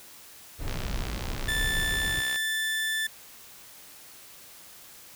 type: noise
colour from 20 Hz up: brown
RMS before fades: -32 dBFS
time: 0.58-2.23 s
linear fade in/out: 50 ms
type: click train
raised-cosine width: 0.2 ms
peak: -19 dBFS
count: 109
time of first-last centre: 0.68-2.36 s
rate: 64.3 Hz
type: tone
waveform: 30% pulse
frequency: 1760 Hz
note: A6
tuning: in tune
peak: -24 dBFS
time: 1.48-3.07 s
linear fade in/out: 5 ms
effects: white hiss -49 dBFS RMS until 5.15 s